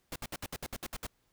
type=noise bursts; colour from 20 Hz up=pink; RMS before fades=-39 dBFS; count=10; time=0.12-1.067 s; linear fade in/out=2 ms; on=38 ms; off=63 ms; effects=pink hiss -74 dBFS RMS until 1.32 s